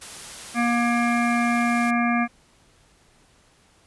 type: noise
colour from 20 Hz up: white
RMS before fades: -38 dBFS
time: 0.01-1.91 s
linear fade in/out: 10 ms
type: harmonic tone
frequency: 237.4 Hz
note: A#3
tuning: 32 cents sharp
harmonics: 1 / 3 / 5 / 7 / 9 / 10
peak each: -21 / -26 / -28 / -29 / -31 / -31 dBFS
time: 0.54-2.28 s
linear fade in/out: 50 ms
effects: pink hiss -58 dBFS RMS until 3.86 s + resampled to 24000 Hz